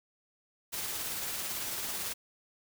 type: noise with tremolo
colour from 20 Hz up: white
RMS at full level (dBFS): -35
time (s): 0.72-2.14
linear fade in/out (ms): 20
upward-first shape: triangle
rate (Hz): 18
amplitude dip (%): 30
effects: none

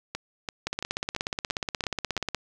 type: two click trains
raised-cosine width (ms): 0.2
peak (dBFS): -11 / -14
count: 29 / 7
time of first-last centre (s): 0.67-2.347 / 0.15-2.177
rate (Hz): 16.7 / 2.96
effects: none

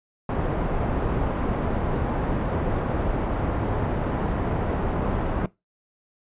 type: low-pass noise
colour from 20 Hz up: pink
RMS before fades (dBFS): -25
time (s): 0.29-5.46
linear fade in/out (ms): 2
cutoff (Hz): 960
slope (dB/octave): 12
effects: noise-tail reverb RT60 0.2 s tail -20 dB re dry + resampled to 8000 Hz

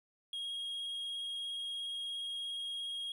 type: tone with vibrato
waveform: triangle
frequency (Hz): 3273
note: G#7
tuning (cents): -26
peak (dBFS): -36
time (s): 0.33-3.12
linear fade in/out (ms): 2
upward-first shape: square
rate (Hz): 17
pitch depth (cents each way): 10
effects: none

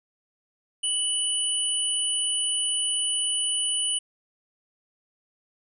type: tone pair together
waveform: sine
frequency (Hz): 2971 / 9432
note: F#7 / D9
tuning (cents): +6 / +6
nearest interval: octave + minor sixth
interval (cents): 2000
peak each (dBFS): -26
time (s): 0.83-3.99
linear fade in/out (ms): 10
effects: none

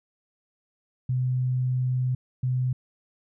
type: tone bursts at uneven times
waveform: sine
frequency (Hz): 127.2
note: C3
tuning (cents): -48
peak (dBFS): -22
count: 2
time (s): 1.09-2.15 / 2.43-2.73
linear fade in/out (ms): 5
effects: none

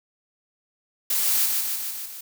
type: noise with echo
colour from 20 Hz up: blue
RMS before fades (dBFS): -23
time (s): 1.1-1.46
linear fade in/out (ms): 5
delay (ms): 150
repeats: 5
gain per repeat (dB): -3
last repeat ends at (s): 2.21
effects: none

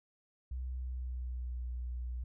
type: tone with pitch glide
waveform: sine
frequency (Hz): 63.4 to 61.13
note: B1 to B1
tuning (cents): +46 to -17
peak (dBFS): -36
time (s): 0.51-2.24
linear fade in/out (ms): 5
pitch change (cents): -63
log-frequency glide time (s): 0.73-1.61
effects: none

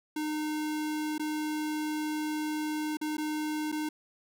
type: tone with dropouts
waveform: square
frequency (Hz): 305.6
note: D#4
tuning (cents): -31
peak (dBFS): -31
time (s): 0.16-3.89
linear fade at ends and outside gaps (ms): 5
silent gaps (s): 1.181-1.195 / 2.971-3.013 / 3.17-3.18 / 3.718-3.724
effects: none

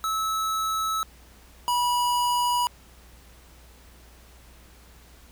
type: tone pair in turn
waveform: square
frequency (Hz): 1300 / 973.9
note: E6 / B5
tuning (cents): -24 / -24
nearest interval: perfect fourth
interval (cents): 500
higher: first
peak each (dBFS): -25 / -22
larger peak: second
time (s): 0.04-1.03 / 1.68-2.67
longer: neither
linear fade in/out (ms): 0
effects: added 60 Hz sine -51 dBFS peak until 5.31 s + pink hiss -54 dBFS RMS until 5.31 s

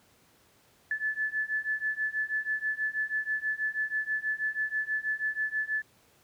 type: beating tone pair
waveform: sine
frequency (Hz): 1732 / 1738.2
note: A6 / A6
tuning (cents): -28 / -22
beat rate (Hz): 6.2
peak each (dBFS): -32 / -31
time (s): 0.91-5.82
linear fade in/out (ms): 2
effects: pink hiss -63 dBFS RMS until 6.23 s + high-pass 80 Hz 12 dB/octave

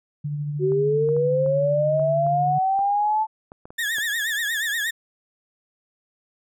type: tone with tremolo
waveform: sine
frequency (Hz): 146.83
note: D3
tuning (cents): 0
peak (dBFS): -23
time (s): 0.24-2.59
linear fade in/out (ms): 10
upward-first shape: triangle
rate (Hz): 13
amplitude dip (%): 35
type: linear sweep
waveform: sine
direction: up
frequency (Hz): 365.2 to 880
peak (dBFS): -18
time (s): 0.59-3.27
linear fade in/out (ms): 50
type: clicks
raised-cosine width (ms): 1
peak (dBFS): -27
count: 11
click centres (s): 0.72 / 1.089 / 1.166 / 1.462 / 1.996 / 2.266 / 2.791 / 3.519 / 3.655 / 3.705 / 3.984
type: tone with vibrato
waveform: 35% pulse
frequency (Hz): 1760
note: A6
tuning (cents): 0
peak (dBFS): -21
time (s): 3.78-4.91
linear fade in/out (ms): 10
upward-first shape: triangle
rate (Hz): 8.4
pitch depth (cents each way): 140
effects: none

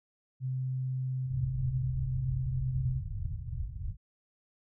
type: tone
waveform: sine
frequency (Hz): 129.7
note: C3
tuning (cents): -15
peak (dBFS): -30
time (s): 0.4-3.02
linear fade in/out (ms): 50
type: low-pass noise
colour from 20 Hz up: white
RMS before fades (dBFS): -36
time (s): 1.25-3.97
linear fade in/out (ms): 50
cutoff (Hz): 130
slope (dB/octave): 48
effects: none

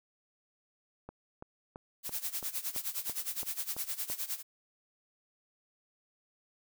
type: click train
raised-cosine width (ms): 1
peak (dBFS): -30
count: 10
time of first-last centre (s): 1.09-4.1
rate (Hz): 2.99
type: noise with tremolo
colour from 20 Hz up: blue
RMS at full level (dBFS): -34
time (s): 2.03-4.43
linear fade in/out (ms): 50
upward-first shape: sine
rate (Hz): 9.7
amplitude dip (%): 85
effects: none

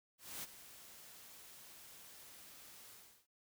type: noise with ADSR envelope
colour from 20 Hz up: white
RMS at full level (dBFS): -44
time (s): 0.18-3.27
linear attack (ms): 250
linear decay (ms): 27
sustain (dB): -13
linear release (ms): 350
effects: none

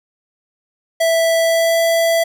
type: tone with pitch glide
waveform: square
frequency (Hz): 659 to 664.4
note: E5 to E5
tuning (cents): -1 to +13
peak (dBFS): -13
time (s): 1-2.24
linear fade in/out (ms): 10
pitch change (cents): +14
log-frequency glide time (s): 1.41-1.8
effects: none

